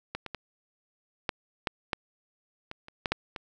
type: clicks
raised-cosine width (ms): 0.3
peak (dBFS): -17 / -21 / -19 / -11 / -11 / -11 / -22 / -29 / -12 / -9 / -20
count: 11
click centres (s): 0.15 / 0.263 / 0.347 / 1.292 / 1.672 / 1.932 / 2.714 / 2.884 / 3.058 / 3.12 / 3.362
effects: none